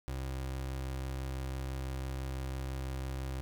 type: tone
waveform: 30% pulse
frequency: 66 Hz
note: C2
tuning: 16 cents sharp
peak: -33 dBFS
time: 0.08-3.41 s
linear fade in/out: 0 ms
effects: none